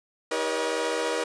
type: tone cluster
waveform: sawtooth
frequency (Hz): 318.6 / 394.8 / 480.2 / 561 / 622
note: D#4 / G4 / B4 / C#5 / D#5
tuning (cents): +41 / +12 / -49 / +21 / -1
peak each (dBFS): -31 / -31 / -24 / -30 / -30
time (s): 0.31-1.24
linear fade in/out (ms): 5
effects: resampled to 22050 Hz